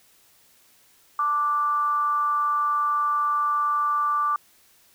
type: tone with frequency modulation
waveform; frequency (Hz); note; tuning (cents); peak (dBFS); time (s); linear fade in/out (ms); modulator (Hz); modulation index
sine; 1174.7; D6; 0; -20; 1.19-4.36; 2; 293; 0.32
effects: white hiss -58 dBFS RMS until 4.94 s